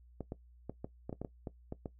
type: clicks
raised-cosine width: 2 ms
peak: -26 dBFS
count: 11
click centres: 0.207 / 0.321 / 0.696 / 0.845 / 1.095 / 1.128 / 1.216 / 1.248 / 1.472 / 1.724 / 1.858 s
effects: noise-tail reverb RT60 0.1 s tail -17 dB re dry + added 60 Hz sine -57 dBFS peak until 1.99 s